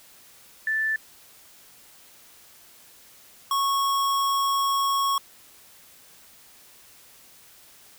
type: tone pair in turn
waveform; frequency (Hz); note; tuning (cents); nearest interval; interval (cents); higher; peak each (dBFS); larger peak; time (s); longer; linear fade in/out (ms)
sine / square; 1760 / 1102.1; A6 / C#6; 0 / -10; minor sixth; 810; first; -22; neither; 0.67-0.96 / 3.51-5.18; second; 2
effects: white hiss -52 dBFS RMS until 7.98 s